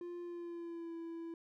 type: tone with pitch glide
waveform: triangle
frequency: 349.2 to 332.7 Hz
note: F4 to E4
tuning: 0 to +16 cents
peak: -40 dBFS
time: 0.01-1.34 s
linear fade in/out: 2 ms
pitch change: -84 cents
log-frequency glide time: 0.22-0.95 s
effects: none